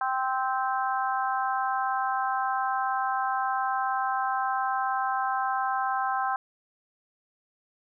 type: harmonic tone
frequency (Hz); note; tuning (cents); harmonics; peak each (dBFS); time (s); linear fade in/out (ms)
261; C4; -4; 3 / 4 / 5 / 6; -28 / -30 / -32 / -34; 0.01-6.36; 2
effects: none